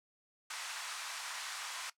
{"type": "band-pass noise", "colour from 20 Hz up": "pink", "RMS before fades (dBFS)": -43, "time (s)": [0.5, 1.9], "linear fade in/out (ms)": 5, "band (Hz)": [940, 9300], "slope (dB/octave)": 24, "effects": ["noise-tail reverb RT60 0.1 s tail -17 dB re dry"]}